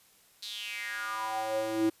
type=tone with high-pass filter sweep; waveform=square; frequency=110 Hz; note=A2; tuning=in tune; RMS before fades=-33 dBFS; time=0.42-1.9 s; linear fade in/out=10 ms; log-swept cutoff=4200 to 300 Hz; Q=5.7; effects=white hiss -62 dBFS RMS until 2 s + resampled to 32000 Hz